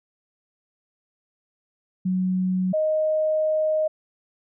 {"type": "tone pair in turn", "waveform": "sine", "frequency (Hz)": [185, 622.3], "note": ["F#3", "D#5"], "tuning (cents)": [0, 0], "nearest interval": "octave + major sixth", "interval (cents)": 2100, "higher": "second", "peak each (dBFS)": [-20, -19], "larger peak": "second", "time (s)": [[2.05, 2.73], [2.73, 3.88]], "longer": "second", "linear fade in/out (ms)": 10, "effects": []}